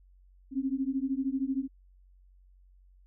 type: beating tone pair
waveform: sine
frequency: 261.6 / 274.6 Hz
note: C4 / C#4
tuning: 0 / -16 cents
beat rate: 13 Hz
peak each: -31 dBFS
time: 0.51-1.68 s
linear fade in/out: 50 ms
effects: added 46 Hz sine -56 dBFS peak until 3.06 s